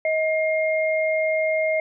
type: tone pair together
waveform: sine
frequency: 632 / 2126 Hz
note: D#5 / C7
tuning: +27 / +27 cents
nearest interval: octave + major sixth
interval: 2100 cents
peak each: -20 / -25 dBFS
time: 0.05-1.8 s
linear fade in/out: 2 ms
effects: none